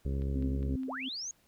harmonic tone, 68.2 Hz, C#2, 28 cents flat, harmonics 1 / 2 / 3 / 4 / 5 / 6 / 7 / 8, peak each -31 / -37 / -42 / -44 / -49 / -45 / -52 / -53 dBFS, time 0.05-0.76 s, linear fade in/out 5 ms
click train, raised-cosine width 0.3 ms, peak -40 dBFS, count 4, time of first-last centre 0.22-0.833 s, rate 4.89 Hz
sine tone with tremolo, 261.6 Hz, C4, in tune, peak -32 dBFS, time 0.35-1.09 s, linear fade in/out 10 ms, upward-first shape sine, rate 2.8 Hz, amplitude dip 75%
sine linear sweep, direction up, 345.5 to 6730 Hz, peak -36 dBFS, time 0.88-1.31 s, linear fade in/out 2 ms
effects pink hiss -68 dBFS RMS until 1.47 s

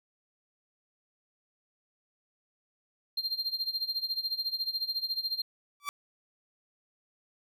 triangle tone with tremolo, 4186 Hz, C8, in tune, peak -26 dBFS, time 3.17-5.42 s, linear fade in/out 5 ms, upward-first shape sine, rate 14 Hz, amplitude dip 85%
sawtooth tone with exponential growth, 1156 Hz, D6, 28 cents flat, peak -25 dBFS, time 5.8-5.89 s, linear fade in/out 0 ms, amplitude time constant 18 ms
effects none

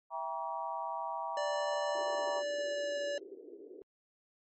sine chord, E diminished seventh, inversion none, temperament just, 659.3 / 791.1 / 949.3 / 1139.2 Hz, E5 / G5 / Bb5 / Db6, 0 / +16 / +31 / +47 cents, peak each -42 / -41 / -38 / -43 dBFS, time 0.1-2.43 s, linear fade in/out 50 ms
square tone with pitch glide, 587.3 to 574.5 Hz, D5 to D5, 0 to -38 cents, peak -34 dBFS, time 1.37-3.18 s, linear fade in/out 2 ms, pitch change -38 cents, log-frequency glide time 2-3.03 s
white band-pass noise, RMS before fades -50 dBFS, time 1.95-3.82 s, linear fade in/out 0 ms, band 330 to 440 Hz, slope 48 dB/octave
effects MP3 32 kbps

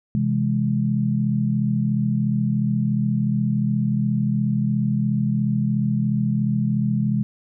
sine chord, C augmented, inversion none, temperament equal, 130.81 / 164.81 / 207.7 Hz, C3 / E3 / G#3, 0 / 0 / 0 cents, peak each -22 / -26 / -21 dBFS, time 0.15-7.23 s, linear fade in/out 0 ms, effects none

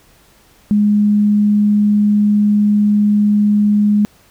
sine tone, 207.7 Hz, G#3, in tune, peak -9 dBFS, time 0.71-4.05 s, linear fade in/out 0 ms, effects pink hiss -50 dBFS RMS until 4.3 s

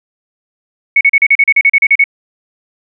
sine tone bursts, 2217 Hz, C#7, in tune, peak -4 dBFS, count 13, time 0.96-2.041 s, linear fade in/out 5 ms, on 49 ms, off 37 ms, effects none

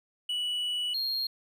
triangle tone pair in turn, 2947 / 4241 Hz, F#7 / C8, -8 / +23 cents, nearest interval tritone, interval 631 cents, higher second, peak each -27 / -27 dBFS, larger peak neither, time 0.29-0.94 / 0.94-1.27 s, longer first, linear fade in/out 5 ms, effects none

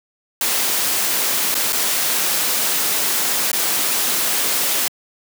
white noise with dropouts, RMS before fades -19 dBFS, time 0.41-4.88 s, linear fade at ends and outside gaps 2 ms, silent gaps 1.544-1.551 / 1.724-1.729 / 3.516-3.53 s, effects high-pass 200 Hz 12 dB/octave

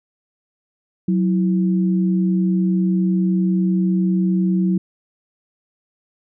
sine tone pair together, 185 / 329.6 Hz, F#3 / E4, 0 / 0 cents, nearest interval minor seventh, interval 1000 cents, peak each -15 / -24 dBFS, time 1.08-4.78 s, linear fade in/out 5 ms, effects none

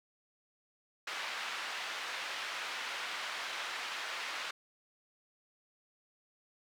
pink band-pass noise, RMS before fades -40 dBFS, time 1.07-4.51 s, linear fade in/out 5 ms, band 1200 to 3600 Hz, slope 12 dB/octave, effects none

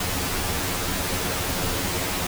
pink noise with comb filter, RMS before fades -26 dBFS, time 0-2.27 s, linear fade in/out 5 ms, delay 11 ms, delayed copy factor +1, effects none

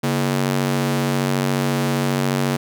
sawtooth ring-modulated tone, 188.1 Hz, F#3, 29 cents sharp, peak -11 dBFS, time 0.03-2.57 s, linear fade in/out 10 ms, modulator 47.3 Hz, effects none

